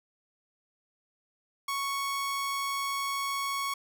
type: tone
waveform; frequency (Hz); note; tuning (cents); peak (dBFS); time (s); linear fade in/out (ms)
sawtooth; 1108.7; C#6; 0; -26; 1.68-3.74; 5
effects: none